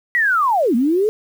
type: linear two-way sweep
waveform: sine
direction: down then up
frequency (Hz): 1975.5 to 220.2 to 443.9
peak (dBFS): -13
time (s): 0.15-1.09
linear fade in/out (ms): 0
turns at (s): 0.75
effects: 7-bit